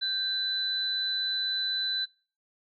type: tone pair together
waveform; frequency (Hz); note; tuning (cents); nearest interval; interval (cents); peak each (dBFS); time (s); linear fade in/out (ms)
sine; 1568 / 4002; G6 / B7; 0 / +22; octave + major third; 1622; -36 / -27; 0.01-2.06; 20
effects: noise-tail reverb RT60 0.4 s tail -24 dB re dry